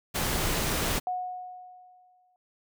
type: noise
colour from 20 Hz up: pink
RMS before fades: -28 dBFS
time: 0.14-1 s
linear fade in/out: 20 ms
type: tone with exponential decay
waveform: sine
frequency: 730 Hz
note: F#5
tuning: 24 cents flat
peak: -26 dBFS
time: 1.07-2.36 s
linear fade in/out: 1 ms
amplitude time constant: 280 ms
effects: none